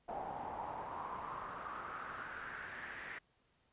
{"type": "noise with band-pass filter sweep", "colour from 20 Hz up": "brown", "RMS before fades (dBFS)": -45, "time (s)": [0.08, 3.19], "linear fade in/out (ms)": 10, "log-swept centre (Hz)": [750, 1900], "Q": 5.1, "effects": ["pink hiss -75 dBFS RMS until 3.72 s", "resampled to 8000 Hz"]}